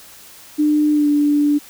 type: tone with pitch glide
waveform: sine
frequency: 300 to 292.6 Hz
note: D4 to D4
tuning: +37 to -6 cents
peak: -12 dBFS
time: 0.58-1.59 s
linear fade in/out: 20 ms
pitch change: -43 cents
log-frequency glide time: 0.91-1.08 s
effects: white hiss -42 dBFS RMS until 1.69 s